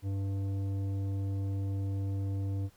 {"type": "tone with tanh clipping", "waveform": "triangle", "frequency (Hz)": 98, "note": "G2", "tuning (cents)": 0, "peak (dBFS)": -32, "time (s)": [0.02, 2.7], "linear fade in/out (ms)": 50, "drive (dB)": 15, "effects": ["pink hiss -64 dBFS RMS until 2.76 s"]}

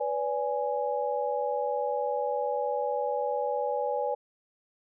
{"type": "chord", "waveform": "sine", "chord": "G# diminished", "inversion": "first", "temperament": "equal with one note detuned", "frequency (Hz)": [493.9, 573.9, 830.6], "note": ["B4", "D5", "G#5"], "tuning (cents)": [0, -40, 0], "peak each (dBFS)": -31, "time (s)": [0, 4.15], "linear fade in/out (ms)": 10, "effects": []}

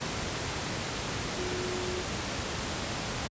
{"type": "tone in noise", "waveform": "sine", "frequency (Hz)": 363, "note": "F#4", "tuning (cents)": -33, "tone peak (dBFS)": -34, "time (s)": [1.37, 2.03], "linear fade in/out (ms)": 20, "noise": "pink", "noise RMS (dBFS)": -33, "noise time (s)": [0, 3.28], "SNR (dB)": -4, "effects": ["high-pass 60 Hz 12 dB/octave", "resampled to 16000 Hz"]}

